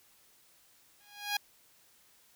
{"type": "tone with exponential growth", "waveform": "10% pulse", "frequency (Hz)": 822, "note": "G#5", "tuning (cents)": -18, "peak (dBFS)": -19, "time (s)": [1, 1.37], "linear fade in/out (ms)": 5, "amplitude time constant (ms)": 80, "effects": ["white hiss -64 dBFS RMS until 2.35 s"]}